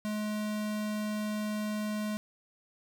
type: tone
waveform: square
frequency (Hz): 211.8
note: G#3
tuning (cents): +34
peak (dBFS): -32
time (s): 0.05-2.17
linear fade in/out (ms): 0
effects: none